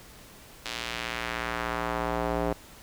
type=tone with band-pass filter sweep; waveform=square; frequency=58.4 Hz; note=A#1; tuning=4 cents sharp; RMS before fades=-31 dBFS; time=0.65-2.53 s; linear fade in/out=5 ms; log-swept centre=3800 to 560 Hz; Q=1.1; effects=pink hiss -50 dBFS RMS until 2.82 s